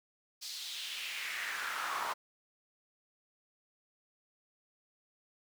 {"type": "noise with high-pass filter sweep", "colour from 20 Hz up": "brown", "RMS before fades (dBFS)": -39, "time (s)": [0.41, 2.14], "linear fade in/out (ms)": 20, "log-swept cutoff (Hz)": [4800, 970], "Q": 2.8, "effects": []}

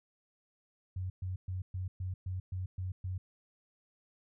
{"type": "tone bursts", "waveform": "sine", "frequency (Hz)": 92.5, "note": "F#2", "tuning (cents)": 0, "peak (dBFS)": -34, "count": 9, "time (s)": [0.96, 3.18], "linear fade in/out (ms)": 5, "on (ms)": 140, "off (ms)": 120, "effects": []}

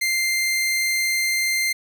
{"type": "tone", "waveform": "sawtooth", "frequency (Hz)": 2093, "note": "C7", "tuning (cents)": 0, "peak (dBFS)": -16, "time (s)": [0.01, 1.73], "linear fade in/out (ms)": 10, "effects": []}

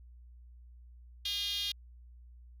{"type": "tone with high-pass filter", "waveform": "5% pulse", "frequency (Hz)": 406.5, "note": "G#4", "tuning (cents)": -37, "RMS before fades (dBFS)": -35, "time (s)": [1.25, 1.72], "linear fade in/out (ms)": 5, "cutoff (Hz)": 3400, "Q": 5.2, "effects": ["added 60 Hz sine -51 dBFS peak until 2.6 s"]}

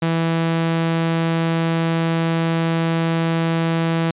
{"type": "tone", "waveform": "sawtooth", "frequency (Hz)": 164.81, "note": "E3", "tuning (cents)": 0, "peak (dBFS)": -13, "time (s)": [0.02, 4.11], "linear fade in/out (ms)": 5, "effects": ["resampled to 8000 Hz"]}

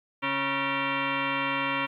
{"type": "tone with frequency modulation", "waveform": "sine", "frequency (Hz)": 687, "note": "F5", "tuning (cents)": -29, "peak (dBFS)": -25, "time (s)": [0.22, 1.87], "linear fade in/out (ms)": 20, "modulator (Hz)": 412, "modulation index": 5.5, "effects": ["11-bit"]}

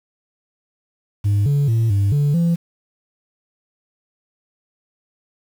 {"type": "tone with pitch steps", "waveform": "sine", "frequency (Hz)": [101.9, 142.8, 113.6, 99.8, 144.7, 169.6], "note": ["G#2", "D3", "A#2", "G2", "D3", "E3"], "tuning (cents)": [-32, -48, -44, 32, -25, 50], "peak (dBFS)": -11, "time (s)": [1.24, 2.56], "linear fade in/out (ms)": 20, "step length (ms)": 220, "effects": ["tanh soft clip ceiling -13 dBFS", "7-bit"]}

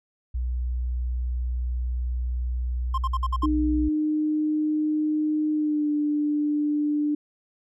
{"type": "tone", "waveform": "sine", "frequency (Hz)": 61.4, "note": "B1", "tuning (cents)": -9, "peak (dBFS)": -24, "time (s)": [0.34, 3.89], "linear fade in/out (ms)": 10}
{"type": "tone bursts", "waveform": "triangle", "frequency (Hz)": 1055, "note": "C6", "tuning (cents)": 14, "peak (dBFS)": -22, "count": 6, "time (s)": [2.94, 3.459], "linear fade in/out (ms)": 5, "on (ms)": 39, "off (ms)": 57}
{"type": "tone with pitch glide", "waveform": "sine", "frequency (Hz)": [305.6, 296.7], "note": ["D#4", "D4"], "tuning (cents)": [-31, 18], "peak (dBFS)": -21, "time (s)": [3.43, 7.15], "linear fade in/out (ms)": 5, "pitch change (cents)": -51, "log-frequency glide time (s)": [5.52, 5.9]}
{"effects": []}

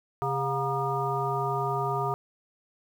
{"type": "harmonic tone with a mistuned harmonic", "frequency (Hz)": 135.1, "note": "C#3", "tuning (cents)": -44, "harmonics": [1, 3, 5, 7, 9], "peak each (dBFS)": [-32, -32, -32, -32, -32], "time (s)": [0.22, 2.14], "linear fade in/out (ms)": 0, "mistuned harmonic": 5, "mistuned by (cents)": 98, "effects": ["9-bit"]}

